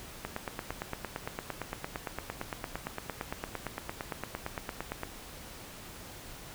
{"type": "click train", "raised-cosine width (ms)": 0.5, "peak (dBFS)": -19, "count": 43, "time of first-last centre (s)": [0.25, 5.034], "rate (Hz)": 8.78, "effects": ["pink hiss -47 dBFS RMS until 6.54 s"]}